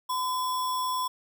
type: tone with sample-and-hold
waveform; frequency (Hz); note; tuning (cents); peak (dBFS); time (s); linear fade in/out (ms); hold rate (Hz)
sine; 1016; B5; +49; -26; 0.09-1.08; 10; 4410
effects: none